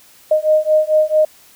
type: beating tone pair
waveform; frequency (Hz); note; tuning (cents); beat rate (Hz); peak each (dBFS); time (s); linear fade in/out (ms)
sine; 616 / 620.5; D#5 / D#5; -17 / -5; 4.5; -14; 0.31-1.25; 5
effects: white hiss -47 dBFS RMS until 1.55 s